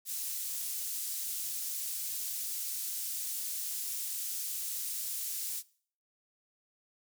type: high-pass noise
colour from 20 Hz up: pink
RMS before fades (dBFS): -37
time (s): 0.05-5.63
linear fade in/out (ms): 50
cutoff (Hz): 7700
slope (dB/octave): 12
effects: noise-tail reverb RT60 0.5 s tail -21 dB re dry